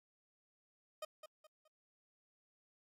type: tone with echo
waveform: 30% pulse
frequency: 620 Hz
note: D#5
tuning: 6 cents flat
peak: -39 dBFS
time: 1.02-1.05 s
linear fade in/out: 5 ms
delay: 210 ms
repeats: 3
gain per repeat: -9 dB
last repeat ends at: 1.68 s
effects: AAC 64 kbps